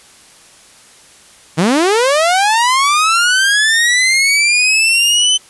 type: linear sweep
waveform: sawtooth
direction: up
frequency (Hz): 146.83 to 3063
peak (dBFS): -6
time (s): 1.57-5.38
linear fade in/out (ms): 20
effects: white hiss -43 dBFS RMS until 5.49 s + resampled to 24000 Hz